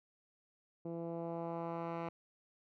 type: tone with low-pass filter sweep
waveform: 10% pulse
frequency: 167.7 Hz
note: E3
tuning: 30 cents sharp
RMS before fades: -41 dBFS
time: 0.85-2.09 s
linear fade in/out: 5 ms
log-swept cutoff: 420 to 1800 Hz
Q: 1.2
effects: none